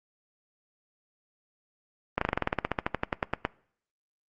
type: slowing click train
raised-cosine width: 0.5 ms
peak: -10 dBFS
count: 20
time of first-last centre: 2.18-3.451 s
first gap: 34 ms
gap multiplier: 1.07
effects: noise-tail reverb RT60 0.6 s tail -22 dB re dry + Opus 32 kbps

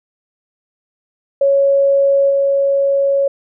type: tone with level steps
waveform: sine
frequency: 554.4 Hz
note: C#5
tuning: in tune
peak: -9 / -11 dBFS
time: 1.41-3.28 s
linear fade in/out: 5 ms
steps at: 2.29 s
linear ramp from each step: 20 ms
effects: none

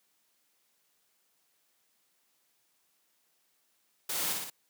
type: noise with echo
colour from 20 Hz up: white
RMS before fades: -34 dBFS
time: 4.09-4.33 s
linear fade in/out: 5 ms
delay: 57 ms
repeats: 3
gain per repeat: -3 dB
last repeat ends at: 4.501 s
effects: white hiss -73 dBFS RMS until 4.69 s + high-pass 150 Hz 12 dB/octave

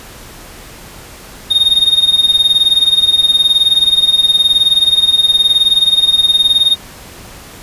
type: tone with tremolo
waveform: triangle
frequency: 3696 Hz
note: A#7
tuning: 16 cents flat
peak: -3 dBFS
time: 1.5-6.76 s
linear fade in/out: 20 ms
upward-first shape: sine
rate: 19 Hz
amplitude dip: 80%
effects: pink hiss -34 dBFS RMS until 7.62 s + resampled to 32000 Hz

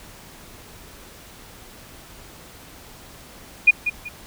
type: tone with echo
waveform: sine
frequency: 2445 Hz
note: D#7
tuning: 31 cents flat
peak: -7 dBFS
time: 3.67-3.71 s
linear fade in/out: 10 ms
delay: 190 ms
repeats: 2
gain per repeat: -11 dB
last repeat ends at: 4.09 s
effects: pink hiss -44 dBFS RMS until 4.26 s

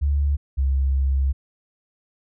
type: tone pair in turn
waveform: sine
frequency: 71.5 / 67.49 Hz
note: D2 / C#2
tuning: -46 / -46 cents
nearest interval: minor second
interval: 100 cents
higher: first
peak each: -17 dBFS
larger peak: neither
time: 0.01-0.37 / 0.57-1.33 s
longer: second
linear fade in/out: 20 ms
effects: none

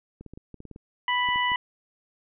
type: clicks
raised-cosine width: 3 ms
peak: -29 dBFS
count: 12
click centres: 0.21 / 0.263 / 0.336 / 0.375 / 0.543 / 0.604 / 0.653 / 0.713 / 0.761 / 1.288 / 1.359 / 1.518 s
type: harmonic tone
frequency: 987.8 Hz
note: B5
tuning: in tune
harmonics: 1 / 2 / 3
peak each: -25 / -26 / -30 dBFS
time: 1.08-1.56 s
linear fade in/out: 2 ms
effects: none

